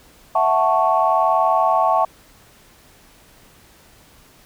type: chord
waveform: sine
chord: F# minor seventh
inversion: third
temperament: equal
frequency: 659.3 / 740 / 880 / 1108.7 Hz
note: E5 / F#5 / A5 / C#6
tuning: 0 / 0 / 0 / 0 cents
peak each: -19 dBFS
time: 0.35-2.05 s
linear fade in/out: 5 ms
effects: tanh soft clip ceiling -3 dBFS + pink hiss -50 dBFS RMS until 4.45 s